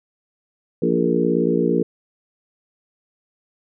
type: harmonic tone with a mistuned harmonic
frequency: 58.27 Hz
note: A#1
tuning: in tune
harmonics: 3 / 4 / 5 / 6 / 7 / 8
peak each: -23 / -23 / -23 / -23 / -23 / -23 dBFS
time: 0.82-1.83 s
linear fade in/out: 5 ms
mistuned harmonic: 7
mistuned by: +39 cents
effects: none